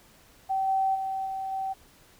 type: tone with level steps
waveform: sine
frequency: 770 Hz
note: G5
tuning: 31 cents flat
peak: -24 / -22 / -28 / -30 / -28 dBFS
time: 0.49-1.74 s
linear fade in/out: 20 ms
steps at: 0.67 / 0.94 / 1.25 / 1.51 s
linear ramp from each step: 20 ms
effects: pink hiss -57 dBFS RMS until 2.19 s